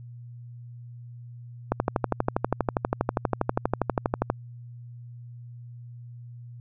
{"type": "click train", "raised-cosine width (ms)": 1, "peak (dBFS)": -8, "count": 33, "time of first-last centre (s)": [1.72, 4.301], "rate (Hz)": 12.4, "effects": ["added 120 Hz sine -40 dBFS peak until 6.6 s"]}